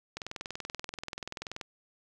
click train, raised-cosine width 0.2 ms, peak -20 dBFS, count 31, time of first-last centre 0.17-1.612 s, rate 20.8 Hz, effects none

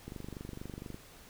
click train, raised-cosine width 3 ms, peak -29 dBFS, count 22, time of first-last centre 0.08-0.944 s, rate 24.3 Hz, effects pink hiss -55 dBFS RMS until 1.29 s

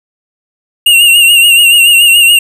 square tone with vibrato, 2798 Hz, F7, 3 cents sharp, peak -3 dBFS, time 0.86-2.39 s, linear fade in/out 5 ms, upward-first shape sine, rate 7 Hz, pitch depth 52 cents each way, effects none

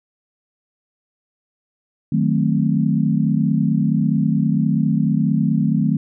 sine chord, D# diminished seventh, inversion none, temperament equal, 155.56 / 185 / 220 / 261.6 Hz, D#3 / F#3 / A3 / C4, 0 / 0 / 0 / 0 cents, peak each -19 / -21 / -19 / -23 dBFS, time 2.12-5.97 s, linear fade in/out 5 ms, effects none

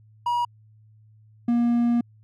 triangle tone pair in turn, 960 / 237.4 Hz, B5 / A#3, -49 / +32 cents, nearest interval 2 octaves, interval 2419 cents, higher first, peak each -19 / -16 dBFS, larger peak second, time 0.26-0.45 / 1.48-2.01 s, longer second, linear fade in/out 5 ms, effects added 108 Hz sine -51 dBFS peak until 2.23 s

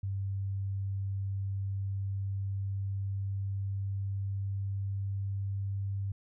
sine tone with pitch glide, 97.8 to 98.59 Hz, G2 to G2, -4 to +10 cents, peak -31 dBFS, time 0.03-6.12 s, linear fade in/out 5 ms, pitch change +14 cents, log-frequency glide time 1.27-5.86 s, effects none

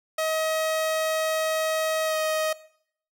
sawtooth tone with pitch glide, 634 to 627.4 Hz, D#5 to D#5, +32 to +14 cents, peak -20 dBFS, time 0.18-2.53 s, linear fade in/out 5 ms, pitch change -18 cents, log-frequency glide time 2.05-2.16 s, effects noise-tail reverb RT60 0.6 s tail -18 dB re dry

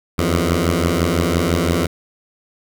10% pulse beating tone pair, 82.41 / 88.31 Hz, E2 / F2, 0 / +20 cents, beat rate 5.9 Hz, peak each -10 dBFS, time 0.18-1.87 s, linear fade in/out 10 ms, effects none

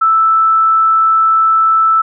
sine tone, 1318.5 Hz, E6, in tune, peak -7 dBFS, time 0.01-2.02 s, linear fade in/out 10 ms, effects none

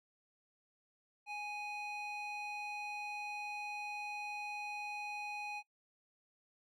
square tone with band-pass filter, 830.6 Hz, G#5, in tune, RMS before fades -43 dBFS, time 1.26-5.63 s, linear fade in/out 50 ms, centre 2000 Hz, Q 2.1, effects noise-tail reverb RT60 0.1 s tail -20 dB re dry

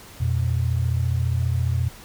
sine tone pair together, 86.6 / 121.31 Hz, F2 / B2, -14 / -31 cents, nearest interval tritone, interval 583 cents, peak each -22 dBFS, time 0.2-1.89 s, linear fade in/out 10 ms, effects pink hiss -44 dBFS RMS until 2.04 s

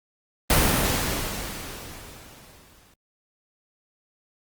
pink noise with exponential decay, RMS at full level -17 dBFS, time 0.5-2.94 s, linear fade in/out 2 ms, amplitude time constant 530 ms, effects Opus 32 kbps

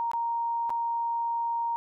sine tone with dropouts, 932.3 Hz, A#5, in tune, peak -26 dBFS, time 0-1.76 s, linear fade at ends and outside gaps 0 ms, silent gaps 0.115-0.134 / 0.695-0.703 s, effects none

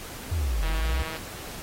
sine linear two-way sweep, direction down then up, 88.7 to 41.79 to 67.8 Hz, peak -23 dBFS, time 0.31-1.03 s, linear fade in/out 10 ms, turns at 0.66 s
click train, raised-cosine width 0.3 ms, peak -20 dBFS, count 87, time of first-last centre 0.63-1.167 s, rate 160 Hz
effects pink hiss -40 dBFS RMS until 1.62 s + AAC 48 kbps

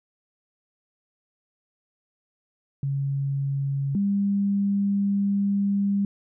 sine tone pair in turn, 138.5 / 199.91 Hz, C#3 / G3, -1 / +34 cents, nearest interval tritone, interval 635 cents, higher second, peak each -23 / -20 dBFS, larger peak second, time 2.83-3.95 / 3.95-6.05 s, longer second, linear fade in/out 2 ms, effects none

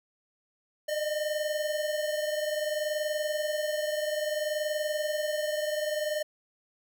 square tone pair together, 603.4 / 624 Hz, D5 / D#5, +47 / +5 cents, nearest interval minor second, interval 58 cents, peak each -30 / -36 dBFS, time 0.88-6.23 s, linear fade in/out 10 ms, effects none

